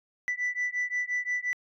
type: beating tone pair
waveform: sine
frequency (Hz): 1975.5 / 1981.2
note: B6 / B6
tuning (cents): 0 / +5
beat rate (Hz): 5.7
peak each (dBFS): -29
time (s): 0.28-1.53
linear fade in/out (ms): 0
effects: tanh soft clip ceiling -24 dBFS